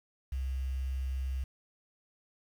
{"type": "tone with quantisation", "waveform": "sine", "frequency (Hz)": 65.8, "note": "C2", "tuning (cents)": 10, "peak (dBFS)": -31, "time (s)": [0.32, 1.44], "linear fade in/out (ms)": 5, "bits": 9, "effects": []}